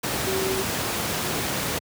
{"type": "tone in noise", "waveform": "sine", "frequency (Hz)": 382.3, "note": "G4", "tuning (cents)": -43, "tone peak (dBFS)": -25, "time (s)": [0.26, 0.63], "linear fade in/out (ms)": 10, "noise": "pink", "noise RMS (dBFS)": -26, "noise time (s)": [0.03, 1.79], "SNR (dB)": -2, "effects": ["high-pass 100 Hz 12 dB/octave"]}